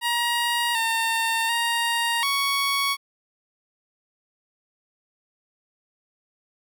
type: tone with pitch steps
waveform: 15% pulse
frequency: 948 / 908 / 935 / 1115 Hz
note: A#5 / A#5 / A#5 / C#6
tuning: +29 / -46 / +5 / +10 cents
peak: -15 dBFS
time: 0.01-2.97 s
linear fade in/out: 50 ms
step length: 740 ms
effects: none